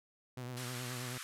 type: tone with vibrato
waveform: sawtooth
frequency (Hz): 124.4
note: B2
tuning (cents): +13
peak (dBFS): -37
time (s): 0.37-1.18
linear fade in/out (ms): 5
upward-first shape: triangle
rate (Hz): 9.4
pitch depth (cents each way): 59
type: band-pass noise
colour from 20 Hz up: pink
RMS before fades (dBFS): -46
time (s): 0.57-1.23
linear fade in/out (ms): 0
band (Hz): 1100 to 13000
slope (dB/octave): 96
effects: none